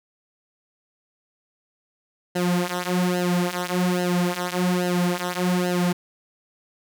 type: tone with flanger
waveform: sawtooth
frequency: 178.7 Hz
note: F3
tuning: 40 cents sharp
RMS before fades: -23 dBFS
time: 2.35-5.93 s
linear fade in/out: 10 ms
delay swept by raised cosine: 0.85 to 6.05 ms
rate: 1.2 Hz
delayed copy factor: -0.85
effects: none